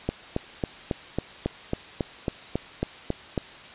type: click train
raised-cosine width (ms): 2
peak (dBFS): -11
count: 13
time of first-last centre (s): 0.09-3.378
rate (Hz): 3.65
effects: white hiss -44 dBFS RMS until 3.74 s + resampled to 8000 Hz